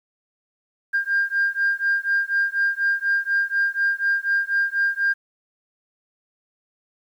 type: beating tone pair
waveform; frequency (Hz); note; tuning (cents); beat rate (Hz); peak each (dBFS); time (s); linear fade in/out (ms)
sine; 1599 / 1603.1; G6 / G6; +34 / +38; 4.1; -21; 0.93-5.14; 20
effects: tanh soft clip ceiling -13 dBFS + 9-bit